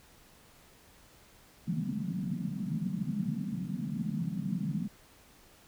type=band-pass noise; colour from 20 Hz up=pink; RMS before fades=-34 dBFS; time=1.67-4.88 s; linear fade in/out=5 ms; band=150 to 230 Hz; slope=48 dB/octave; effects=pink hiss -59 dBFS RMS until 5.67 s